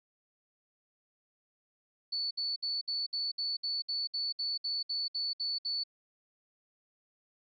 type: tone bursts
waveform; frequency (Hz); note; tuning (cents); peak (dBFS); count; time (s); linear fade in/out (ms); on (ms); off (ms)
sine; 4461; C#8; +10; -31; 15; 2.12-5.838; 10; 190; 62
effects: none